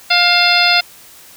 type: harmonic tone with a mistuned harmonic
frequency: 706 Hz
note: F5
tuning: 19 cents sharp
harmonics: 1 / 2 / 3 / 4 / 5 / 6 / 7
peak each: -17 / -17 / -17 / -17 / -17 / -17 / -17 dBFS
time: 0.1-0.81 s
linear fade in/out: 10 ms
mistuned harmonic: 4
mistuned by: -75 cents
effects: white hiss -41 dBFS RMS until 1.36 s

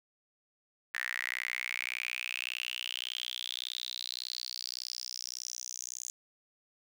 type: tone with high-pass filter sweep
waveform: sawtooth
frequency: 61.74 Hz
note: B1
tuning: in tune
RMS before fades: -39 dBFS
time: 0.94-6.1 s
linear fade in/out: 0 ms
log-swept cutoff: 1800 to 6700 Hz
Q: 7.8
effects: none

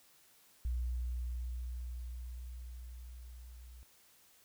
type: tone with level ramp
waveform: sine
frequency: 60.8 Hz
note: B1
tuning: 26 cents flat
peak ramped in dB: -32 to -50 dBFS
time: 0.65-3.83 s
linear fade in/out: 0 ms
effects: white hiss -65 dBFS RMS until 4.44 s

